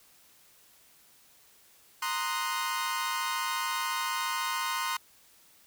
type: chord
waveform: sawtooth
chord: C half-diminished seventh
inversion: third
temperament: equal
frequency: 932.3 / 1046.5 / 1244.5 / 1480 Hz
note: Bb5 / C6 / Eb6 / Gb6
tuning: 0 / 0 / 0 / 0 cents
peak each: -32 / -29 / -33 / -34 dBFS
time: 2.02-4.97 s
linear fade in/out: 5 ms
effects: white hiss -60 dBFS RMS until 5.66 s